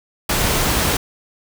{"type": "noise", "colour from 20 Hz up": "pink", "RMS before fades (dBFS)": -18, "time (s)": [0.29, 0.97], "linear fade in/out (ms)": 5, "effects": []}